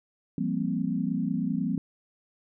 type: tone cluster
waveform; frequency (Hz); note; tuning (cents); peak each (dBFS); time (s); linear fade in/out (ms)
sine; 170.5 / 196.2 / 232.7 / 262.7; F3 / G3 / A#3 / C4; -41 / +2 / -3 / +7; -31; 0.38-1.78; 2
effects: none